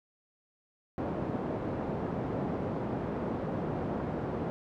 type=band-pass noise; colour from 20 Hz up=pink; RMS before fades=-34 dBFS; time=0.98-4.5 s; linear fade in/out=0 ms; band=130 to 690 Hz; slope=12 dB/octave; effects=none